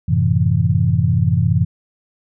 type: chord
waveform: sine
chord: F# half-diminished seventh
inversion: none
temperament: equal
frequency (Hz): 92.5 / 110 / 130.81 / 164.81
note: F#2 / A2 / C3 / E3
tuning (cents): 0 / 0 / 0 / 0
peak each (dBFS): -18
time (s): 0.08-1.65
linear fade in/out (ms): 10
effects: none